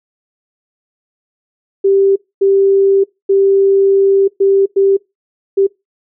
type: tone bursts at uneven times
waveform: sine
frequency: 392 Hz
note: G4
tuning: in tune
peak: -7 dBFS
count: 6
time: 1.84-2.16 / 2.41-3.04 / 3.29-4.28 / 4.4-4.66 / 4.76-4.97 / 5.57-5.67 s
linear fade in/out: 10 ms
effects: noise-tail reverb RT60 0.2 s tail -23 dB re dry